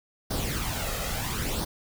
pink noise with flanger, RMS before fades -30 dBFS, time 0.3-1.65 s, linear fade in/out 10 ms, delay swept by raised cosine 0.2 to 1.6 ms, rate 0.74 Hz, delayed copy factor +0.6, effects none

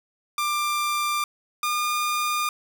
sawtooth tone pair in turn, 1188 / 1210.9 Hz, D6 / D#6, +20 / -47 cents, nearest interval unison, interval 33 cents, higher second, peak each -19 dBFS, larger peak neither, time 0.38-1.24 / 1.63-2.49 s, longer neither, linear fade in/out 2 ms, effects none

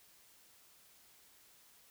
silence, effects white hiss -64 dBFS RMS until 1.9 s

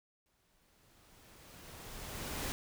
pink noise with exponential growth, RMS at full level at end -37 dBFS, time 0.26-2.52 s, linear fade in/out 0 ms, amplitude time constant 490 ms, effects none

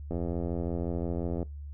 click train, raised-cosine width 2 ms, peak -20 dBFS, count 114, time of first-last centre 0.11-1.429 s, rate 85.7 Hz, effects noise-tail reverb RT60 0.2 s tail -21 dB re dry + added 72 Hz sine -38 dBFS peak until 1.73 s

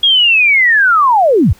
sine linear sweep, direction down, 3322 to 51.8 Hz, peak -6 dBFS, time 0.03-1.53 s, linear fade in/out 5 ms, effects pink hiss -45 dBFS RMS until 1.59 s

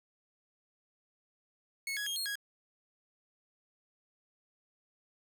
sawtooth tone with pitch steps, 2193 / 1670 / 3241 / 4263 / 1651 Hz, C#7 / G#6 / G#7 / C8 / G#6, -19 / +9 / -43 / +32 / -11 cents, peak -31 dBFS, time 1.87-2.355 s, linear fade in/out 2 ms, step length 97 ms, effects none

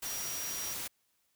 sine tone in noise, 5730 Hz, F8, 44 cents sharp, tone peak -39 dBFS, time 0.05-0.74 s, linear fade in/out 10 ms, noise white, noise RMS -39 dBFS, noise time 0.02-0.88 s, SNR -3 dB, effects white hiss -75 dBFS RMS until 1.35 s

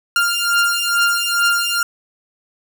sawtooth beating tone pair, 1396.9 / 1399.2 Hz, F6 / F6, 0 / +3 cents, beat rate 2.3 Hz, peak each -14 dBFS, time 0.16-1.83 s, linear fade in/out 2 ms, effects none

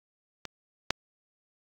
clicks, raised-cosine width 0.2 ms, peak -19 / -6 dBFS, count 2, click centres 0.453 / 0.906 s, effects AAC 64 kbps

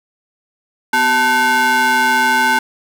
square ring-modulated tone, 316.7 Hz, D#4, 31 cents sharp, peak -9 dBFS, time 0.93-2.59 s, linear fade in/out 5 ms, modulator 1200 Hz, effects none

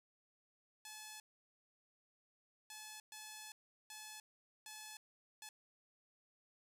5% pulse tone bursts at uneven times, 860 Hz, A5, 40 cents flat, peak -38 dBFS, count 6, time 0.85-1.2 / 2.7-3 / 3.12-3.52 / 3.9-4.2 / 4.66-4.97 / 5.42-5.49 s, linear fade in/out 2 ms, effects none

